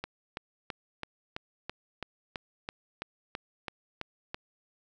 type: click train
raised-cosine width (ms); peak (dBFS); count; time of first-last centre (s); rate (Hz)
0.3; -19; 14; 0.04-4.345; 3.02
effects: none